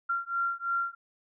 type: beating tone pair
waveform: sine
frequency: 1377 / 1380 Hz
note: F6 / F6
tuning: -25 / -21 cents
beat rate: 3 Hz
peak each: -31 dBFS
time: 0.09-0.95 s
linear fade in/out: 10 ms
effects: none